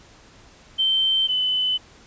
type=tone pair in turn; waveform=sine; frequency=3108 / 3018 Hz; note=G7 / F#7; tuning=-16 / +34 cents; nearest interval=minor second; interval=50 cents; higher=first; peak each=-17 / -19 dBFS; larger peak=first; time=0.78-1.28 / 1.28-1.78 s; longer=neither; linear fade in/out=20 ms; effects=pink hiss -50 dBFS RMS until 2.06 s + resampled to 16000 Hz